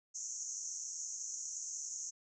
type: band-pass noise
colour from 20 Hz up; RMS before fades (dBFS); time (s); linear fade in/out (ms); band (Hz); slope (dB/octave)
white; -43; 0.14-2.11; 20; 5900 to 7000; 96
effects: none